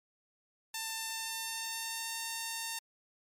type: tone with pitch glide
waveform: 5% pulse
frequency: 894 to 909.6 Hz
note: A5 to A#5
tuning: +27 to -43 cents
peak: -24 dBFS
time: 0.74-2.79 s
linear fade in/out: 5 ms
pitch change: +30 cents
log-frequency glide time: 0.92-2.13 s
effects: MP3 96 kbps